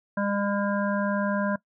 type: harmonic tone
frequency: 201.9 Hz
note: G#3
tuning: 49 cents flat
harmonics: 1 / 3 / 5 / 7 / 8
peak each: -26 / -29 / -33 / -36 / -34 dBFS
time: 0.17-1.56 s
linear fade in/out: 5 ms
effects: noise-tail reverb RT60 0.1 s tail -20 dB re dry